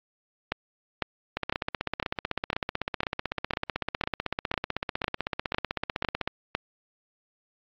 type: two click trains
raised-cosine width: 0.3 ms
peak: -11 / -9 dBFS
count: 79 / 13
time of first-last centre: 1.37-6.276 / 0.52-6.55 s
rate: 15.9 / 1.99 Hz
effects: low-pass 4000 Hz 12 dB/octave + AAC 48 kbps